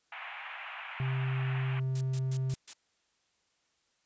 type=band-pass noise; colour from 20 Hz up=white; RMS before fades=-43 dBFS; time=0.12-1.8 s; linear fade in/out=5 ms; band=700 to 2800 Hz; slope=48 dB/octave
type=tone; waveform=triangle; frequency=131.2 Hz; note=C3; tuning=5 cents sharp; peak=-27 dBFS; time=1-2.54 s; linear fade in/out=2 ms
type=noise bursts; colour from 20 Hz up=blue; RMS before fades=-41 dBFS; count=5; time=1.95-2.735 s; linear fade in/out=5 ms; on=61 ms; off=120 ms
effects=white hiss -74 dBFS RMS until 4.05 s + resampled to 16000 Hz